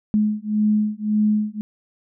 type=beating tone pair; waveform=sine; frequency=211.1 / 212.9 Hz; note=G#3 / G#3; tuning=+29 / +43 cents; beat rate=1.8 Hz; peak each=-20 dBFS; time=0.14-1.61 s; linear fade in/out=0 ms; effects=none